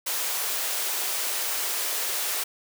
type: high-pass noise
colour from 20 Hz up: white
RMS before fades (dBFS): -28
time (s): 0.06-2.44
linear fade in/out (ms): 10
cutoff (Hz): 380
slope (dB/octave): 24
effects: none